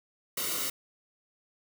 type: noise with comb filter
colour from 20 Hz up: white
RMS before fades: -32 dBFS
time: 0.37-0.7 s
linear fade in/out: 5 ms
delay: 1.2 ms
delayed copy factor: -0.65
effects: none